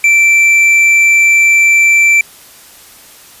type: tone with tanh clipping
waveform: triangle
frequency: 2339 Hz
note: D7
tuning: 8 cents flat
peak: -6 dBFS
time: 0.04-2.21 s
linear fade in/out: 2 ms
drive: 10 dB
effects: white hiss -38 dBFS RMS until 3.4 s + resampled to 32000 Hz